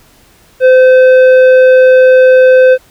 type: tone with tanh clipping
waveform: triangle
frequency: 514 Hz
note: C5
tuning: 31 cents flat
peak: -3 dBFS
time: 0.6-2.78 s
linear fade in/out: 50 ms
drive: 13 dB
effects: pink hiss -45 dBFS RMS until 2.9 s